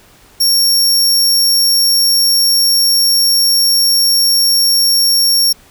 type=tone; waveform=sawtooth; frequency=5520 Hz; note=F8; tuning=21 cents flat; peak=-6 dBFS; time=0.4-5.53 s; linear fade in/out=10 ms; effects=pink hiss -45 dBFS RMS until 5.7 s